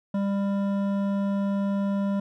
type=tone with hard clipping; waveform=triangle; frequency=198.8 Hz; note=G3; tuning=25 cents sharp; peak=-25 dBFS; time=0.14-2.2 s; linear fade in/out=5 ms; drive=15 dB; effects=none